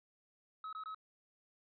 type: tone bursts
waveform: triangle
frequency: 1282 Hz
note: E6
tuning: 49 cents flat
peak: -40 dBFS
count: 3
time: 0.64-0.946 s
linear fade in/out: 2 ms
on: 88 ms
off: 21 ms
effects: resampled to 11025 Hz